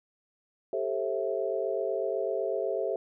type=chord; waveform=sine; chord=A minor seventh; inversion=third; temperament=equal with one note detuned; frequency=392 / 440 / 533.6 / 659.3 Hz; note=G4 / A4 / C5 / E5; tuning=0 / 0 / +34 / 0 cents; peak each=-33 dBFS; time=0.73-2.96 s; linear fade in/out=2 ms; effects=none